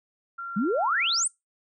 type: tone with pitch glide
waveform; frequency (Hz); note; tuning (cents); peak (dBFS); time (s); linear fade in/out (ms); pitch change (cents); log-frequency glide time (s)
sine; 1378 to 1363.7; F6 to F6; -24 to -42; -32; 0.38-1.24; 10; -18; 0.7-0.94
type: exponential sweep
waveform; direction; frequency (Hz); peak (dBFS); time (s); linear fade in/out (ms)
sine; up; 185 to 9397; -22; 0.56-1.28; 10
effects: noise-tail reverb RT60 0.2 s tail -24 dB re dry